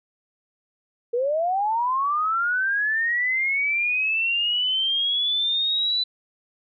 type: linear sweep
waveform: sine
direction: up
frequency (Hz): 461.1 to 4000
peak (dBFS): -20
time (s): 1.13-6.04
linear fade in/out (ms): 10
effects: none